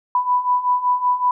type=beating tone pair; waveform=sine; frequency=987.8 / 993.1 Hz; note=B5 / B5; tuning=0 / +9 cents; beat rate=5.3 Hz; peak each=-21 / -17 dBFS; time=0.15-1.31 s; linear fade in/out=2 ms; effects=none